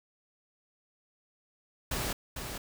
pink noise with echo, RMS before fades -33 dBFS, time 1.91-2.13 s, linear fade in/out 5 ms, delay 450 ms, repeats 1, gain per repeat -6 dB, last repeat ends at 2.58 s, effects none

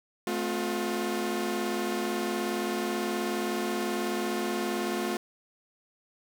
sawtooth tone cluster, 216.8 / 255.5 / 355.9 Hz, A3 / C4 / F4, -25 / -41 / +33 cents, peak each -29 / -32 / -27 dBFS, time 0.27-5.17 s, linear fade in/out 2 ms, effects none

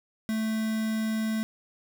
triangle tone with quantisation, 220 Hz, A3, in tune, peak -24 dBFS, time 0.29-1.43 s, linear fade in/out 0 ms, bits 6, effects none

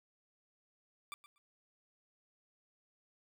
20% pulse tone with echo, 1174.7 Hz, D6, in tune, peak -38 dBFS, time 1.12-1.14 s, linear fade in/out 0 ms, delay 120 ms, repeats 2, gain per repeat -15 dB, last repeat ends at 1.38 s, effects none

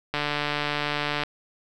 click train, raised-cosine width 0.3 ms, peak -10 dBFS, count 162, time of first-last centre 0.14-1.235 s, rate 147 Hz, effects none

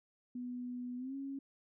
sine tone with pitch glide, 246.9 to 274 Hz, B3 to C#4, 0 to -20 cents, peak -39 dBFS, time 0.35-1.39 s, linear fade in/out 5 ms, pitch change +180 cents, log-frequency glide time 0.97-1.15 s, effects none

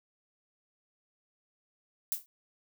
violet noise with exponential decay, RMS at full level -28 dBFS, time 2.12-2.26 s, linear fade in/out 0 ms, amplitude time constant 30 ms, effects none

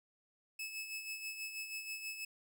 sawtooth tone with tremolo, 2600 Hz, E7, 24 cents flat, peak -36 dBFS, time 0.59-2.25 s, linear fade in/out 5 ms, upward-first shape sine, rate 6.2 Hz, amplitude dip 55%, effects none

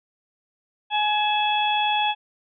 harmonic tone with a mistuned harmonic, 841 Hz, G#5, 22 cents sharp, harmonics 1 / 2 / 3 / 4, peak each -21 / -34 / -27 / -26 dBFS, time 0.9-2.15 s, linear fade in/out 50 ms, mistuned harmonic 3, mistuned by +58 cents, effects none

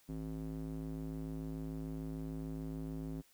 square tone with band-pass filter, 53.4 Hz, G#1, 49 cents sharp, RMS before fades -42 dBFS, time 0.08-3.22 s, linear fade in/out 20 ms, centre 230 Hz, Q 2.1, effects white hiss -68 dBFS RMS until 3.33 s

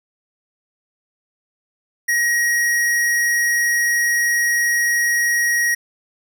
square tone, 1893 Hz, A#6, 26 cents sharp, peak -16 dBFS, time 2.08-5.75 s, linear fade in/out 10 ms, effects none

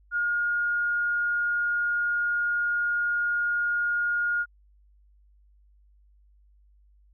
sine tone, 1426 Hz, F6, 36 cents sharp, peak -23 dBFS, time 0.11-4.46 s, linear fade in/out 50 ms, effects added 50 Hz sine -56 dBFS peak until 7.13 s

